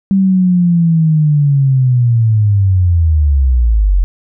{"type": "linear sweep", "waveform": "sine", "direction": "down", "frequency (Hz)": [196, 42.97], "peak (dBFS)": -7, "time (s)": [0.11, 4.04], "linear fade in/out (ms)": 0, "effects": []}